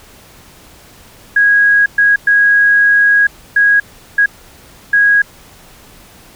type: tone bursts at uneven times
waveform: sine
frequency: 1650 Hz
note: G#6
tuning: 12 cents flat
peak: -6 dBFS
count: 6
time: 1.36-1.86 / 1.98-2.16 / 2.27-3.27 / 3.56-3.8 / 4.18-4.26 / 4.93-5.22 s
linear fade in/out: 5 ms
effects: pink hiss -41 dBFS RMS until 6.35 s